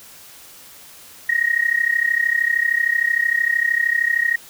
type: tone with amplitude modulation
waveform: sine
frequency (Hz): 1878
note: A#6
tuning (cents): +12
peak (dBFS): -12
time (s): 1.29-4.36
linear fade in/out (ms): 5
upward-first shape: sine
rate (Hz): 33.1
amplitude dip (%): 85
effects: white hiss -43 dBFS RMS until 4.49 s